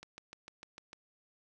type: click train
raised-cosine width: 0.2 ms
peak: -30 dBFS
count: 7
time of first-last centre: 0.03-0.931 s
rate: 6.66 Hz
effects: none